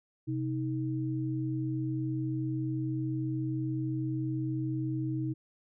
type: tone pair together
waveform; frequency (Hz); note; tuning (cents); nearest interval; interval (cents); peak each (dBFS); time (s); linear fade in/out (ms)
sine; 129.1 / 315.3; C3 / D#4; -23 / +23; octave + minor third; 1546; -32 / -33; 0.27-5.34; 20
effects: none